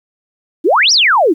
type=exponential two-way sweep; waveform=sine; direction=up then down; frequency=279.6 to 5920 to 279.6 Hz; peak=-7 dBFS; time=0.64-1.34 s; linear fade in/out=20 ms; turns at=0.92 s; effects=8-bit